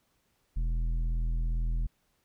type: tone with tanh clipping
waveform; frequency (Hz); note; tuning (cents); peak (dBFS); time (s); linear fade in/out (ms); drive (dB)
sine; 41.2; E1; 0; -28; 0.56-1.87; 10; 9
effects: pink hiss -73 dBFS RMS until 2.24 s